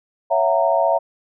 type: chord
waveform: sine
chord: F# dominant seventh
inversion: second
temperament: just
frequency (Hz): 555 / 666 / 740 / 925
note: C#5 / E5 / F#5 / A#5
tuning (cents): +2 / +18 / 0 / -14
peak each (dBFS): -21 / -17 / -23 / -21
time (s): 0.3-0.99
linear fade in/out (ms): 20
effects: none